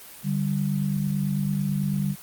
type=tone pair together; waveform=sine; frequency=146.94 / 196 Hz; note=D3 / G3; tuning=+1 / 0 cents; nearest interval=perfect fourth; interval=499 cents; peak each=-25 dBFS; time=0.23-2.16 s; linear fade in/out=50 ms; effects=white hiss -44 dBFS RMS until 2.22 s + Opus 32 kbps